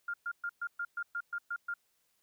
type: tone bursts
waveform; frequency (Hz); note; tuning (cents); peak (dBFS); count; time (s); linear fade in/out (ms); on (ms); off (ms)
sine; 1404; F6; +9; -33; 10; 0.08-1.74; 5; 58; 120
effects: white hiss -75 dBFS RMS until 2.22 s